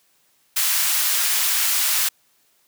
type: high-pass noise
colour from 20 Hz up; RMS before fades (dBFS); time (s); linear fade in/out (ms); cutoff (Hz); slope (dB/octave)
white; -20; 0.56-2.09; 10; 1200; 12
effects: white hiss -62 dBFS RMS until 2.67 s + high-pass 100 Hz 12 dB/octave